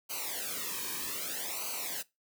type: noise with flanger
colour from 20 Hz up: white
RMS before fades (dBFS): -37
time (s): 0.09-2.03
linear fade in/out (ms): 20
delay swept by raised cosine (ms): 0.56 to 1.47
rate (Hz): 0.63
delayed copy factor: -1
effects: noise-tail reverb RT60 0.2 s tail -20 dB re dry